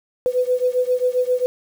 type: beating tone pair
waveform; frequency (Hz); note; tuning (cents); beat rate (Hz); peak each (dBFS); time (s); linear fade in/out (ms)
sine; 497.6 / 505.1; B4 / B4; +13 / +39; 7.5; -19 / -20; 0.26-1.46; 0
effects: 7-bit